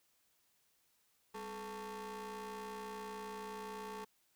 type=ring-modulated tone; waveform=30% pulse; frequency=229.1 Hz; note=A#3; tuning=30 cents flat; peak=-38 dBFS; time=1.34-4.05 s; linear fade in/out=10 ms; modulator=657 Hz; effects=white hiss -75 dBFS RMS until 4.35 s